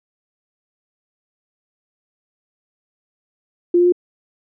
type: tone with pitch steps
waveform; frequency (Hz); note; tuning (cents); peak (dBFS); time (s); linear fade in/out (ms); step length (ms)
sine; 349.2 / 352.6 / 356.1; F4 / F4 / F4; 0 / +17 / +34; -10; 3.74-3.923; 5; 61
effects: none